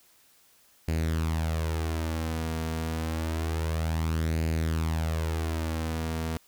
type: tone with flanger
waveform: sawtooth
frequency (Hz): 80.5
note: E2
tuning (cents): -41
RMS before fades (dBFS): -29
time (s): 0.88-6.37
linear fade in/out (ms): 0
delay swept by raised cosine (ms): 0.43 to 4.33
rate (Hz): 0.28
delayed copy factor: +0.55
effects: white hiss -61 dBFS RMS until 6.47 s